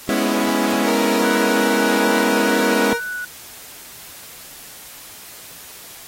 sawtooth chord, C# minor seventh, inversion second, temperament equal, 207.7 / 246.9 / 277.2 / 329.6 Hz, G#3 / B3 / C#4 / E4, 0 / 0 / 0 / 0 cents, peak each -19 dBFS, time 0.09-2.93 s, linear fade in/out 0 ms
30% pulse tone, 468.2 Hz, A#4, 8 cents sharp, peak -18 dBFS, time 0.84-3 s, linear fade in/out 50 ms
sine tone with vibrato, 1480 Hz, F#6, in tune, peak -24 dBFS, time 1.24-3.25 s, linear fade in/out 5 ms, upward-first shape triangle, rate 2.4 Hz, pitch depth 11 cents each way
effects white hiss -39 dBFS RMS until 6.07 s + AAC 48 kbps

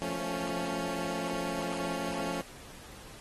15% pulse chord, F augmented, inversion none, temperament equal, 174.61 / 220 / 277.2 Hz, F3 / A3 / C#4, 0 / 0 / 0 cents, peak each -31 / -34 / -30 dBFS, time 0.02-2.41 s, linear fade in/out 0 ms, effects pink hiss -50 dBFS RMS until 3.2 s + AAC 32 kbps

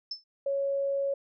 sine tone with exponential decay, 5274 Hz, E8, in tune, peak -29 dBFS, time 0.11-0.24 s, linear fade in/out 5 ms, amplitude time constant 27 ms
sine tone, 554.4 Hz, C#5, in tune, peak -26 dBFS, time 0.46-1.14 s, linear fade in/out 5 ms
effects none

